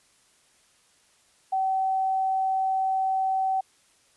sine tone, 764 Hz, G5, 45 cents flat, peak -22 dBFS, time 1.52-3.61 s, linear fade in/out 10 ms, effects white hiss -62 dBFS RMS until 4.16 s + resampled to 24000 Hz

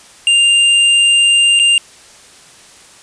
square tone with dropouts, 2796 Hz, F7, 1 cent sharp, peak -8 dBFS, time 0.27-1.78 s, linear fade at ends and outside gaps 1 ms, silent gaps 1.592-1.597 s, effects white hiss -41 dBFS RMS until 3.02 s + resampled to 22050 Hz

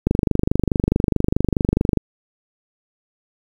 click train, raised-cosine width 3 ms, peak -3 dBFS, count 48, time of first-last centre 0.07-1.973 s, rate 24.7 Hz, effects 7-bit

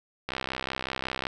click train, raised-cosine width 0.3 ms, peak -14 dBFS, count 65, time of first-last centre 0.29-1.269 s, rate 65.4 Hz, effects none

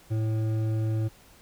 triangle tone with hard clipping, 110 Hz, A2, in tune, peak -26 dBFS, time 0.1-1.09 s, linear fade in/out 20 ms, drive 13 dB, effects pink hiss -55 dBFS RMS until 1.41 s

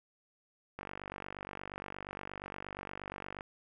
click train, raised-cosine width 0.5 ms, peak -26 dBFS, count 128, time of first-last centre 0.79-3.409 s, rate 48.5 Hz, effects none

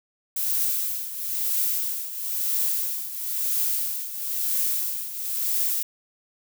violet noise with tremolo, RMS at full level -23 dBFS, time 0.36-5.83 s, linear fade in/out 5 ms, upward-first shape triangle, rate 1 Hz, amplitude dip 75%, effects none

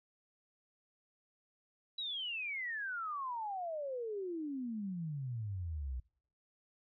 sine exponential sweep, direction down, 3951 to 60 Hz, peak -37 dBFS, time 1.98-6 s, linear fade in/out 5 ms, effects noise-tail reverb RT60 0.6 s tail -25 dB re dry

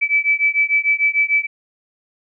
sine beating tone pair, 2303 / 2309.7 Hz, D7 / D7, -34 / -29 cents, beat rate 6.7 Hz, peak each -17 dBFS, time 0.01-1.47 s, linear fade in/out 20 ms, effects none

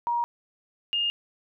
sine tone pair in turn, 948 / 2830 Hz, A#5 / F7, +29 / +22 cents, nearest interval octave + perfect fifth, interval 1893 cents, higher second, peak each -23 dBFS, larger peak neither, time 0.07-0.24 / 0.93-1.1 s, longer neither, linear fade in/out 0 ms, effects none

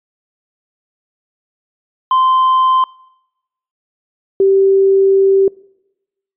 triangle / sine tone pair in turn, 1038 / 388.8 Hz, C6 / G4, -14 / -14 cents, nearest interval octave + perfect fourth, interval 1700 cents, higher first, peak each -7 dBFS, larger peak neither, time 2.11-2.84 / 4.4-5.48 s, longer second, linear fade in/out 2 ms, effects noise-tail reverb RT60 0.9 s tail -24 dB re dry + resampled to 8000 Hz

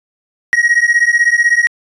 triangle beating tone pair, 1886 / 1902 Hz, A#6 / A#6, +20 / +34 cents, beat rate 16 Hz, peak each -10 dBFS, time 0.53-1.67 s, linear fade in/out 0 ms, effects resampled to 22050 Hz

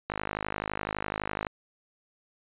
click train, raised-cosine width 0.5 ms, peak -15 dBFS, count 72, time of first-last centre 0.1-1.468 s, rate 51.9 Hz, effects resampled to 8000 Hz

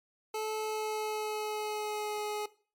25% pulse tone with pitch glide, 433.9 to 420.6 Hz, A4 to G#4, -24 to +22 cents, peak -29 dBFS, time 0.34-2.46 s, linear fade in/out 5 ms, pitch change -54 cents, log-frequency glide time 0.52-2.21 s, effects noise-tail reverb RT60 0.4 s tail -18 dB re dry + MP3 96 kbps

